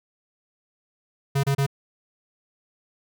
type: tone bursts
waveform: square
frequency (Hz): 138.59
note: C#3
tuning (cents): 0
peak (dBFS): -20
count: 3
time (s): 1.35-1.665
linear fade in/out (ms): 10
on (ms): 85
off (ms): 30
effects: none